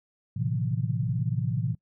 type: tone cluster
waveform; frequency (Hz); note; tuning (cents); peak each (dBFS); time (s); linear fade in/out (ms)
sine; 112.1 / 130.7 / 141.4 / 161.9 / 178.3; A2 / C3 / C#3 / E3 / F3; +33 / -1 / +35 / -31 / +36; -29 / -29 / -37 / -32 / -36; 0.36-1.75; 10
effects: noise-tail reverb RT60 0.1 s tail -23 dB re dry